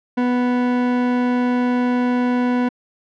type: tone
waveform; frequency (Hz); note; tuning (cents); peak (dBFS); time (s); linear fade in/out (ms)
40% pulse; 246.9; B3; 0; -15; 0.17-2.69; 10
effects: low-pass 2000 Hz 12 dB/octave

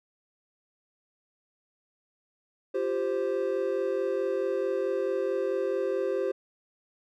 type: chord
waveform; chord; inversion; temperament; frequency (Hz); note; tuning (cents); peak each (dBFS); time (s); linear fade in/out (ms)
triangle; F suspended second; none; equal with one note detuned; 347.4 / 392 / 523.3; F4 / G4 / C5; -9 / 0 / 0; -32 / -27 / -28; 2.74-6.32; 10
effects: none

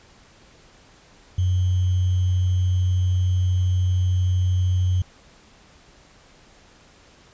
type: tone with sample-and-hold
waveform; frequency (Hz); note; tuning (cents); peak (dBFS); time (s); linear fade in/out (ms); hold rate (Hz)
sine; 91.3; F#2; -23; -17; 1.38-5.02; 5; 3150
effects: pink hiss -52 dBFS RMS until 7.33 s + resampled to 16000 Hz

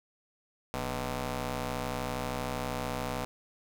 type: ring-modulated tone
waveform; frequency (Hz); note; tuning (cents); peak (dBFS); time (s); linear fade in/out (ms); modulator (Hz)
10% pulse; 132.2; C3; +18; -21; 0.74-3.25; 0; 367
effects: none

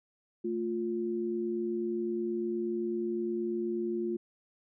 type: tone pair together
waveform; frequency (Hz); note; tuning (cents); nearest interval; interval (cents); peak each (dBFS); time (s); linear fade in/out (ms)
sine; 222.3 / 350.5; A3 / F4; +18 / +6; minor sixth; 788; -35 / -31; 0.44-4.17; 10
effects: none

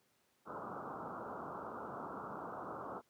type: low-pass noise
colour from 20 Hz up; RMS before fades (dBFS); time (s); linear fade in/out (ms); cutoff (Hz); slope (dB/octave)
white; -45; 0.45-3.02; 50; 1400; 96
effects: pink hiss -75 dBFS RMS until 3.09 s + high-pass 150 Hz 12 dB/octave

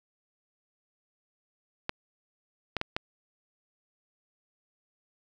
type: clicks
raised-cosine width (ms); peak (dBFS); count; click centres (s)
0.3; -13; 4; 1.894 / 2.767 / 2.814 / 2.965
effects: none

